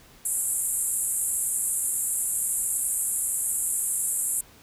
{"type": "band-pass noise", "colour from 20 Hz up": "pink", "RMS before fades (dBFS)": -27, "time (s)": [0.25, 4.41], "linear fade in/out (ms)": 5, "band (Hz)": [7500, 12000], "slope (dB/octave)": 96, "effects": ["pink hiss -53 dBFS RMS until 4.62 s"]}